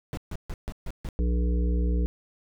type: noise bursts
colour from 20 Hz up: brown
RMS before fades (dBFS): -32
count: 6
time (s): 0.13-1.088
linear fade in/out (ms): 0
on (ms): 43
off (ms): 140
type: harmonic tone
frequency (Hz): 59.7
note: A#1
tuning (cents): +42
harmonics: 1 / 3 / 5 / 7 / 8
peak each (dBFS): -22 / -32 / -36 / -39 / -40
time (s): 1.19-2.06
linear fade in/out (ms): 0
effects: none